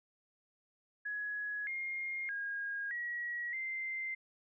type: tone with pitch steps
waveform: sine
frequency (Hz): 1678 / 2128 / 1631 / 1914 / 2084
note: G#6 / C7 / G#6 / A#6 / C7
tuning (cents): +17 / +29 / -32 / +45 / -7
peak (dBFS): -36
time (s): 1.05-4.15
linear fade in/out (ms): 10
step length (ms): 620
effects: none